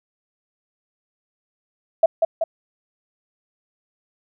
sine tone with echo, 656 Hz, E5, 9 cents flat, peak -9 dBFS, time 2.03-2.06 s, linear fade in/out 5 ms, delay 190 ms, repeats 2, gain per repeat -4 dB, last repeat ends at 2.44 s, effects none

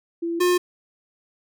sine / square tone pair in turn, 337.2 / 357.3 Hz, E4 / F4, +39 / +40 cents, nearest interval minor second, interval 101 cents, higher second, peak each -23 / -17 dBFS, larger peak second, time 0.22-0.4 / 0.4-0.58 s, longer neither, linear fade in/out 10 ms, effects none

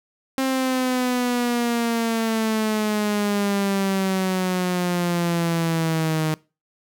sawtooth exponential sweep, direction down, 266.3 to 155.56 Hz, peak -16 dBFS, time 0.38-6.34 s, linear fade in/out 0 ms, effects noise-tail reverb RT60 0.3 s tail -23 dB re dry

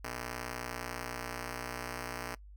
5% pulse ring-modulated tone, 180.4 Hz, F#3, 44 cents flat, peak -24 dBFS, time 0.04-2.35 s, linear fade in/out 5 ms, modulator 60.1 Hz, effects noise-tail reverb RT60 0.1 s tail -22 dB re dry + added 50 Hz sine -49 dBFS peak until 2.56 s

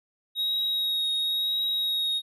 triangle tone with vibrato, 3782 Hz, A#7, 24 cents sharp, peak -23 dBFS, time 0.35-2.22 s, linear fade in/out 50 ms, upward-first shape triangle, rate 0.97 Hz, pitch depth 19 cents each way, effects none

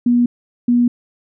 sine tone pair in turn, 241.6 / 241.6 Hz, B3 / B3, -38 / -38 cents, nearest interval unison, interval 0 cents, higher neither, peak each -10 dBFS, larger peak neither, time 0.06-0.26 / 0.68-0.88 s, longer neither, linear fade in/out 5 ms, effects none

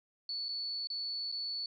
sine tone with dropouts, 4444 Hz, C#8, 4 cents sharp, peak -35 dBFS, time 0.29-1.66 s, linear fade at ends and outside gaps 2 ms, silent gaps 0.485-0.489 / 0.872-0.901 / 1.317-1.323 s, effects none

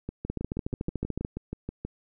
two click trains, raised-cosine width 3 ms, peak -20 / -17 dBFS, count 12 / 14, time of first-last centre 0.09-1.85 / 0.3-1.249 s, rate 6.25 / 13.7 Hz, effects none

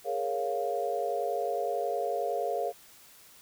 sine chord, Bb minor seventh, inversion third, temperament equal, 415.3 / 466.2 / 554.4 / 698.5 Hz, Ab4 / Bb4 / Db5 / F5, 0 / 0 / 0 / 0 cents, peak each -35 / -34 / -34 / -32 dBFS, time 0.04-2.73 s, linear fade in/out 50 ms, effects white hiss -55 dBFS RMS until 3.41 s

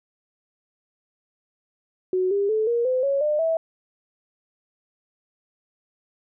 sine tone with pitch steps, 370 / 401.2 / 435 / 471.6 / 511.3 / 554.4 / 601.1 / 651.7 Hz, F#4 / G4 / A4 / A#4 / C5 / C#5 / D5 / E5, 0 / +40 / -20 / +20 / -40 / 0 / +40 / -20 cents, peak -19 dBFS, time 2.13-3.57 s, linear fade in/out 2 ms, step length 180 ms, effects none

